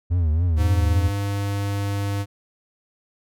triangle tone with vibrato, 82.4 Hz, E2, in tune, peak -15 dBFS, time 0.1-1.1 s, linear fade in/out 20 ms, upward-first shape triangle, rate 3.6 Hz, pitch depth 170 cents each way
square tone with pitch glide, 102.6 to 100.43 Hz, G#2 to G2, -21 to +42 cents, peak -23 dBFS, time 0.56-2.26 s, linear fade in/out 50 ms, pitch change -37 cents, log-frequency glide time 0.68-1.04 s
effects none

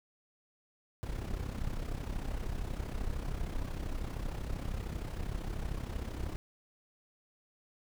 brown noise with amplitude modulation, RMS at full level -34 dBFS, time 1.03-6.36 s, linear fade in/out 0 ms, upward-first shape sine, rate 32.9 Hz, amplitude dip 65%, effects none

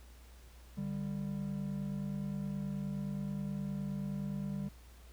triangle tone pair together, 147.96 / 197.5 Hz, D3 / G3, +13 / +13 cents, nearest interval perfect fourth, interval 500 cents, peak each -38 / -35 dBFS, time 0.77-4.69 s, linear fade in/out 10 ms, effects added 60 Hz sine -53 dBFS peak until 5.12 s + pink hiss -62 dBFS RMS until 5.12 s

